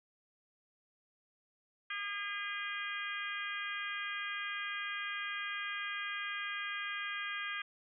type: harmonic tone with a mistuned harmonic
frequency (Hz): 406.6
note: G#4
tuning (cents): -37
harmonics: 3 / 4 / 5 / 6 / 7 / 8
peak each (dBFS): -44 / -41 / -43 / -44 / -51 / -46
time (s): 1.9-7.62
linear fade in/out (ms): 5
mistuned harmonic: 8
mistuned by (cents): -18
effects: none